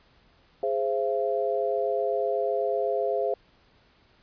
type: chord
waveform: sine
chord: Ab augmented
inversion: none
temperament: equal with one note detuned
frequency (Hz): 415.3 / 523.3 / 676.6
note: Ab4 / C5 / E5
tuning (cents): 0 / 0 / +45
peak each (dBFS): -28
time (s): 0.63-3.34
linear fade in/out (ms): 2
effects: pink hiss -61 dBFS RMS until 4.22 s + resampled to 11025 Hz